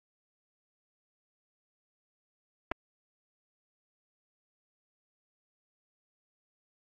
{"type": "clicks", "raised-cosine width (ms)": 0.5, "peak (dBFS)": -17, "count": 2, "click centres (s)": [2.715, 2.718], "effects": ["AAC 32 kbps"]}